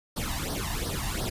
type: noise with flanger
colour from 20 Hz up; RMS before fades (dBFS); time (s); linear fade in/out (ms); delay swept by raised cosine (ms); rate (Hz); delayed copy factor
pink; -31; 0.16-1.3; 10; 0.2 to 1.1; 2.8; +0.8
effects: resampled to 32000 Hz